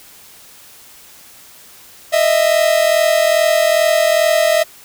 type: tone pair together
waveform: 45% pulse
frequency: 619.6 / 662 Hz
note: D#5 / E5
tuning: -7 / +7 cents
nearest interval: minor second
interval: 114 cents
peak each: -14 dBFS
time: 2.12-4.64 s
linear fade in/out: 20 ms
effects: white hiss -42 dBFS RMS until 4.84 s